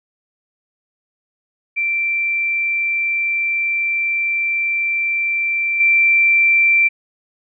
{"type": "tone with level steps", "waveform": "sine", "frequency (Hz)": 2349, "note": "D7", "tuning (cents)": 0, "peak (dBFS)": [-16, -10], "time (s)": [1.76, 6.89], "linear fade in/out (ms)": 20, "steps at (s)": 5.8, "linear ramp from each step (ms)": 5, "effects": []}